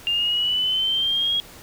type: linear sweep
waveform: sine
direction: up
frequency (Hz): 2794 to 3305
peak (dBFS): -19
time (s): 0.07-1.4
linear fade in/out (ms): 0
effects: pink hiss -44 dBFS RMS until 1.62 s